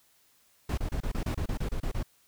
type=noise bursts; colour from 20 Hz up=brown; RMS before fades=-30 dBFS; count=12; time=0.69-2.03 s; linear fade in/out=5 ms; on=86 ms; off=28 ms; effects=white hiss -65 dBFS RMS until 2.27 s